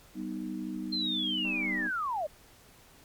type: chord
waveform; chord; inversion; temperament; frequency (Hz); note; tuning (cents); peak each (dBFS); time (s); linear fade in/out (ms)
sine; G augmented; none; equal with one note detuned; 194.08 / 246.9 / 311.1; G3 / B3 / D#4; -17 / 0 / 0; -38 / -38 / -37; 0.14-1.91; 50
type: linear sweep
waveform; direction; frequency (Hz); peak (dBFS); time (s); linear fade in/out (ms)
sine; down; 4186 to 563; -29; 0.92-2.27; 10
type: click train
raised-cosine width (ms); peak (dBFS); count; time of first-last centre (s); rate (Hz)
1; -35; 84; 1.45-1.869; 198
effects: pink hiss -57 dBFS RMS until 3.04 s + MP3 96 kbps